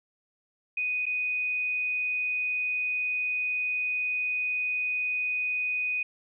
sine tone with dropouts, 2489 Hz, D#7, in tune, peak -26 dBFS, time 0.77-6.03 s, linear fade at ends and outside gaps 5 ms, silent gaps 1.057-1.064 s, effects none

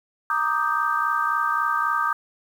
sine chord, Eb major seventh, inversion second, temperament equal with one note detuned, 932.3 / 1180.8 / 1244.5 / 1568 Hz, Bb5 / D6 / Eb6 / G6, 0 / +9 / 0 / 0 cents, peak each -29 / -25 / -24 / -26 dBFS, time 0.3-2.13 s, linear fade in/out 2 ms, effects 8-bit

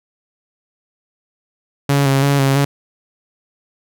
sawtooth tone with vibrato, 138.59 Hz, C#3, in tune, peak -8 dBFS, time 1.89-2.65 s, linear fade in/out 5 ms, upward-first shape square, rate 3 Hz, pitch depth 28 cents each way, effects none

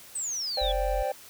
sine exponential sweep, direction down, 8372 to 3322 Hz, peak -29 dBFS, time 0.15-0.72 s, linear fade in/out 5 ms
triangle chord, C suspended second, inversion none, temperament equal, 523.3 / 587.3 / 784 Hz, C5 / D5 / G5, 0 / 0 / 0 cents, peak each -29 dBFS, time 0.57-1.12 s, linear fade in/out 5 ms
sine tone, 45.11 Hz, F#1, 43 cents flat, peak -28 dBFS, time 0.61-1.03 s, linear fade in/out 10 ms
effects white hiss -49 dBFS RMS until 1.29 s

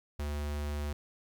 square tone with notch filter, 73.42 Hz, D2, in tune, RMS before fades -35 dBFS, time 0.19-0.93 s, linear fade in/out 5 ms, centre 160 Hz, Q 1.9, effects 12-bit

